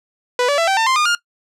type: tone with pitch steps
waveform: sawtooth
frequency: 493.9 / 573.9 / 666.9 / 775 / 900.6 / 1046.5 / 1216.1 / 1413.2 Hz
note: B4 / D5 / E5 / G5 / A5 / C6 / D#6 / F6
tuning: 0 / -40 / +20 / -20 / +40 / 0 / -40 / +20 cents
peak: -10 dBFS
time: 0.39-1.15 s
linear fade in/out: 2 ms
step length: 95 ms
effects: noise-tail reverb RT60 0.1 s tail -19 dB re dry + low-pass 7000 Hz 12 dB/octave